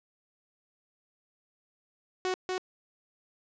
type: tone with echo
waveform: sawtooth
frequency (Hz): 370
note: F#4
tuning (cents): 0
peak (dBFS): -24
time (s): 2.25-2.34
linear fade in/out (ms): 0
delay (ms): 240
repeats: 1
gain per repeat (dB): -2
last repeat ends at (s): 2.58
effects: resampled to 16000 Hz + 10-bit